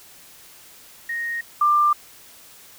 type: tone pair in turn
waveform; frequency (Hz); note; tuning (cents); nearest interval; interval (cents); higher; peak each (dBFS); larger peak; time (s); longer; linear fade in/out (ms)
sine; 1864.7 / 1189.2; A#6 / D6; 0 / +21; minor sixth; 779; first; -24 / -14; second; 1.09-1.41 / 1.61-1.93; neither; 5
effects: white hiss -47 dBFS RMS until 2.78 s